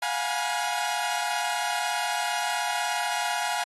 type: tone cluster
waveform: sawtooth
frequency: 705 / 743 / 830 / 969 / 1446 Hz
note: F5 / F#5 / G#5 / B5 / F#6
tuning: +16 / +7 / -1 / -33 / -40 cents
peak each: -27 / -35 / -26 / -30 / -34 dBFS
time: 0.02-3.64 s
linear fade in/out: 5 ms
effects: AAC 32 kbps